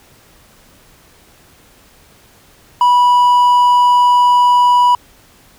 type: tone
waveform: triangle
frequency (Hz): 980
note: B5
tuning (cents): -14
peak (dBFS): -5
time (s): 2.81-4.95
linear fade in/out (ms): 2
effects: pink hiss -47 dBFS RMS until 5.58 s